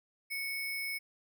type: tone with sample-and-hold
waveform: sine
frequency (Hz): 2217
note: C#7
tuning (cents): 0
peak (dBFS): -34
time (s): 0.3-0.99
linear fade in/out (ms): 20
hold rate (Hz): 7350
effects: none